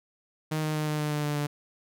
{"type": "tone with pitch steps", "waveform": "sawtooth", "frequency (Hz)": [155.56, 154.22, 152.89, 151.57, 150.26, 148.96, 147.68, 146.41], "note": ["D#3", "D#3", "D#3", "D#3", "D3", "D3", "D3", "D3"], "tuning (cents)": [0, -15, -30, -45, 40, 25, 10, -5], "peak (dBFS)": -23, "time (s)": [0.51, 1.47], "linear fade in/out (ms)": 10, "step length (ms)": 120, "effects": []}